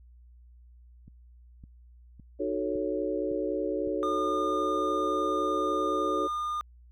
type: click train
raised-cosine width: 5 ms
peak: -36 dBFS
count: 6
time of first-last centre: 1.08-3.873 s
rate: 1.79 Hz
type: chord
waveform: sine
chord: D# half-diminished seventh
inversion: none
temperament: equal with one note detuned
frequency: 306.3 / 370 / 440 / 554.4 Hz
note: D#4 / F#4 / A4 / C#5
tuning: -27 / 0 / 0 / 0 cents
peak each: -33 dBFS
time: 2.39-6.28 s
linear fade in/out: 20 ms
type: tone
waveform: triangle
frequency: 1214 Hz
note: D#6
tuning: 43 cents flat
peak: -27 dBFS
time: 4.03-6.61 s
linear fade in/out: 0 ms
effects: added 60 Hz sine -51 dBFS peak until 6.91 s